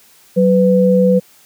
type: tone pair together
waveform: sine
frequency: 187.14 / 499.6 Hz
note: F#3 / B4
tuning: +20 / +20 cents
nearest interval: octave + perfect fourth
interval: 1700 cents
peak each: -11 dBFS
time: 0.36-1.2 s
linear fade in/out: 20 ms
effects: white hiss -48 dBFS RMS until 1.45 s + high-pass 60 Hz 12 dB/octave

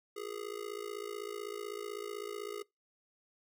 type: tone with amplitude modulation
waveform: square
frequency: 413.9 Hz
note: G#4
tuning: 6 cents flat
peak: -36 dBFS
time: 0.16-2.63 s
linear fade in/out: 10 ms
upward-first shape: sine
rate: 55.9 Hz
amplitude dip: 95%
effects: noise-tail reverb RT60 0.2 s tail -24 dB re dry

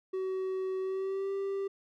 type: tone with pitch glide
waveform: triangle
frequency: 377.4 to 392.7 Hz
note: F#4 to G4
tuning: +34 to +3 cents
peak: -29 dBFS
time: 0.13-1.68 s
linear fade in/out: 10 ms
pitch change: +69 cents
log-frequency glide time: 0.8-1.32 s
effects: none

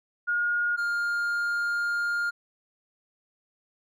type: tone pair in turn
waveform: sine / triangle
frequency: 1429 / 1409.3 Hz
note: F6 / F6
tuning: +39 / +15 cents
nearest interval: unison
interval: 24 cents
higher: first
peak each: -23 dBFS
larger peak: neither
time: 0.27-0.77 / 0.77-2.31 s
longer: second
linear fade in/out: 20 ms
effects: none

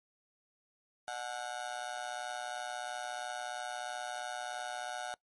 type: tone with amplitude modulation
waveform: 30% pulse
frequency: 733 Hz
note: F#5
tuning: 16 cents flat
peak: -31 dBFS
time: 1.08-5.14 s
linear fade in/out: 0 ms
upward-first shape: sine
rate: 123 Hz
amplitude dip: 95%
effects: noise-tail reverb RT60 0.1 s tail -21 dB re dry + MP3 48 kbps

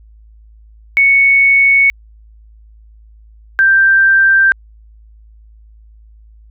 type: tone pair in turn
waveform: sine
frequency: 2217 / 1572.6 Hz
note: C#7 / G6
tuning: 0 / +5 cents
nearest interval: tritone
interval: 595 cents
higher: first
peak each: -6 / -6 dBFS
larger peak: neither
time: 0.97-1.9 / 3.59-4.52 s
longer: neither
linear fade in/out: 0 ms
effects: added 54 Hz sine -39 dBFS peak until 6.5 s

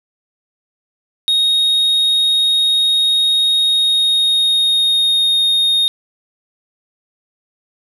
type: tone with pitch glide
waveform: triangle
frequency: 3737 to 3703 Hz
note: A#7 to A#7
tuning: +4 to -12 cents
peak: -10 dBFS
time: 1.28-5.88 s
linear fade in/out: 0 ms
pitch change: -16 cents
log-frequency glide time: 3.58-5.41 s
effects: none

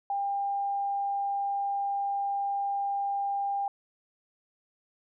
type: tone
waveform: sine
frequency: 799 Hz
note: G5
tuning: 33 cents sharp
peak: -27 dBFS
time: 0.1-3.68 s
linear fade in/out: 2 ms
effects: none

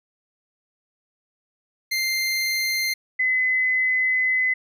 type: tone pair in turn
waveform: 25% pulse / sine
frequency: 2093 / 2026 Hz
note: C7 / B6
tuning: 0 / +44 cents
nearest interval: minor second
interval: 56 cents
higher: first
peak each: -18 dBFS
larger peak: neither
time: 1.91-2.94 / 3.19-4.54 s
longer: second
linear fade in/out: 10 ms
effects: none

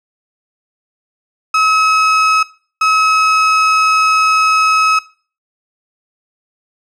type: tone bursts at uneven times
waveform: 35% pulse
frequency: 1283 Hz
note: E6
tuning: 47 cents flat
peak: -8 dBFS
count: 2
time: 1.54-2.43 / 2.81-4.99 s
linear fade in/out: 5 ms
effects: noise-tail reverb RT60 0.4 s tail -19 dB re dry + low-pass 6000 Hz 12 dB/octave

